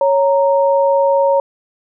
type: tone pair together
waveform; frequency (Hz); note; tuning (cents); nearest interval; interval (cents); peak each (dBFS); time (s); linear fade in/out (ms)
sine; 554.4 / 929.8; C#5 / A#5; 0 / -5; major sixth; 895; -11 / -16; 0.01-1.4; 2
effects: none